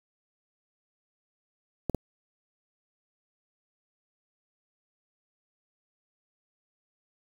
clicks, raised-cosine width 2 ms, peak -14 dBFS, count 2, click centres 1.897 / 1.947 s, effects 7-bit

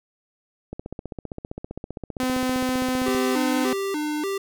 click train, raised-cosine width 2 ms, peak -19 dBFS, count 38, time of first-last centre 0.73-3.148 s, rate 15.3 Hz
sawtooth tone, 255.8 Hz, C4, 39 cents flat, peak -18 dBFS, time 2.2-3.73 s, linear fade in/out 0 ms
square tone with vibrato, 343.9 Hz, F4, 27 cents flat, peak -25 dBFS, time 3.06-4.38 s, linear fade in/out 5 ms, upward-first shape square, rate 1.7 Hz, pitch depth 230 cents each way
effects none

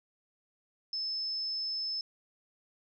sine tone, 5240 Hz, E8, 11 cents flat, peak -32 dBFS, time 0.93-2.01 s, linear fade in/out 2 ms, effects none

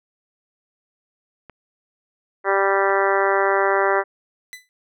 clicks, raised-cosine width 0.5 ms, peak -25 dBFS, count 2, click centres 1.497 / 2.896 s
harmonic tone, 196 Hz, G3, in tune, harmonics 2 / 3 / 4 / 5 / 6 / 7 / 8 / 9 / 10, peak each -21 / -23 / -24 / -25 / -26 / -26 / -27 / -28 / -28 dBFS, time 2.44-4.04 s, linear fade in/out 50 ms
sawtooth tone with exponential decay, 2000 Hz, B6, 21 cents sharp, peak -27 dBFS, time 4.53-4.69 s, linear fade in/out 0 ms, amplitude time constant 33 ms
effects none

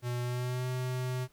square tone with pitch glide, 122.2 to 127.1 Hz, B2 to C3, -18 to -50 cents, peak -32 dBFS, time 0.02-1.28 s, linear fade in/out 50 ms, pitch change +68 cents, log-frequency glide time 0.22-0.68 s, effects pink hiss -67 dBFS RMS until 1.32 s

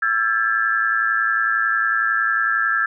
sine tone cluster, 1342 / 1615 / 1726 Hz, E6 / G#6 / A6, +31 / -49 / -34 cents, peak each -21 dBFS, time 0.02-2.86 s, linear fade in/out 5 ms, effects none

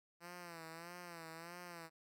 5% pulse tone with vibrato, 169.4 Hz, E3, 48 cents sharp, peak -38 dBFS, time 0.2-1.9 s, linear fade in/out 50 ms, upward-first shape sine, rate 1.6 Hz, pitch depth 82 cents each way, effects none

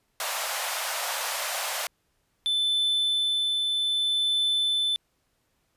pink high-pass noise, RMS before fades -30 dBFS, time 0.2-1.87 s, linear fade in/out 2 ms, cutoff 580 Hz, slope 48 dB/octave
triangle tone with tremolo, 3520 Hz, A7, in tune, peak -20 dBFS, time 2.46-4.96 s, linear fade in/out 0 ms, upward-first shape triangle, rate 0.63 Hz, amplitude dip 25%
effects pink hiss -72 dBFS RMS until 5.76 s + resampled to 32000 Hz

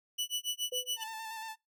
sawtooth tone with tremolo, 2960 Hz, F#7, in tune, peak -27 dBFS, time 0.18-1.04 s, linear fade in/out 10 ms, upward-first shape sine, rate 7.1 Hz, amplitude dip 100%
sine tone with exponential decay, 499 Hz, B4, 18 cents sharp, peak -34 dBFS, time 0.72-1.02 s, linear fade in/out 5 ms, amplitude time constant 65 ms
sawtooth tone with vibrato, 888 Hz, A5, 16 cents sharp, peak -36 dBFS, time 0.96-1.56 s, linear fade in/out 50 ms, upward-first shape square, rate 8.6 Hz, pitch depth 21 cents each way
effects noise-tail reverb RT60 0.2 s tail -24 dB re dry

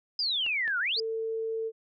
sine exponential two-way sweep, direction down then up, 5070 to 1371 to 5070 Hz, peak -26 dBFS, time 0.19-1 s, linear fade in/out 2 ms, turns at 0.79 s
clicks, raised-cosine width 0.3 ms, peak -27 dBFS, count 2, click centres 0.464 / 0.678 s
sine tone, 447.5 Hz, A4, 29 cents sharp, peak -29 dBFS, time 0.96-1.72 s, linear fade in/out 50 ms
effects none

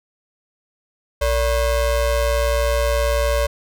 square ring-modulated tone, 257.7 Hz, C4, 26 cents flat, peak -14 dBFS, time 1.21-3.47 s, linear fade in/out 10 ms, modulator 317 Hz, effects none

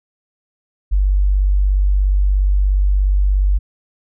sine tone, 48.48 Hz, G1, 18 cents flat, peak -11 dBFS, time 0.91-3.59 s, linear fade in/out 20 ms, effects none

